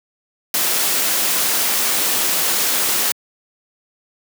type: noise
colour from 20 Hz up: white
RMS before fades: -18 dBFS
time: 0.54-3.12 s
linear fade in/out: 2 ms
effects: high-pass 200 Hz 12 dB/octave